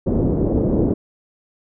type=low-pass noise; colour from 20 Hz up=white; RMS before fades=-18 dBFS; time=0.06-0.94 s; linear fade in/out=10 ms; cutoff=430 Hz; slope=24 dB/octave; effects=none